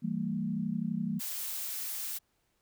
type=chord; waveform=sine; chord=E diminished; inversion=none; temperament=equal with one note detuned; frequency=164.81 / 196 / 228.4 Hz; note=E3 / G3 / Bb3; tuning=0 / 0 / -35 cents; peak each=-36 / -34 / -34 dBFS; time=0.02-1.2 s; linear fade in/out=20 ms
type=noise; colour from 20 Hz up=blue; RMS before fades=-37 dBFS; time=1.19-2.19 s; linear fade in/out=20 ms
effects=pink hiss -75 dBFS RMS until 2.61 s